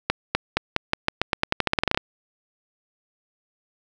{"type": "accelerating click train", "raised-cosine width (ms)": 0.3, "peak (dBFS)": -3, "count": 19, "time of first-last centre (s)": [0.1, 1.975], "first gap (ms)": 250, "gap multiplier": 0.88, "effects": []}